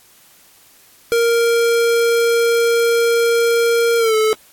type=tone with pitch glide; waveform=square; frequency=466.2 to 435 Hz; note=A#4 to A4; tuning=0 to -20 cents; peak=-13 dBFS; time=1.12-4.33 s; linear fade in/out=0 ms; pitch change=-120 cents; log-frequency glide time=3.98-4.15 s; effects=white hiss -49 dBFS RMS until 4.52 s + AAC 64 kbps